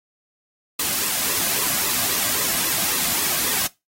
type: noise with flanger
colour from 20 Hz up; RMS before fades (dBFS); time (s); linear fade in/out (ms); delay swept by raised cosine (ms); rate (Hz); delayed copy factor
white; -22; 0.79-3.67; 5; 1.3 to 2.25; 3.7; -0.55
effects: noise-tail reverb RT60 0.2 s tail -19 dB re dry + AAC 48 kbps